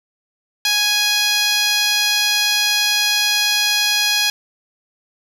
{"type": "tone with band-pass filter", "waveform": "10% pulse", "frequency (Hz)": 831, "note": "G#5", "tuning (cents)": 1, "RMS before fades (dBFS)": -17, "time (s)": [0.65, 4.3], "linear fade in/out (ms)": 2, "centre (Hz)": 5200, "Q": 0.64, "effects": ["8-bit"]}